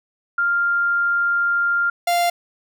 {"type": "tone pair in turn", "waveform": ["sine", "45% pulse"], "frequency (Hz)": [1396.9, 696], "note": ["F6", "F5"], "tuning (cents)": [0, -6], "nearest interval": "octave", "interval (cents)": 1206, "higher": "first", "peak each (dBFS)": -16, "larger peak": "neither", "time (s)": [[0.38, 1.9], [2.07, 2.3]], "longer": "first", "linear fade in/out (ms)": 5, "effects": []}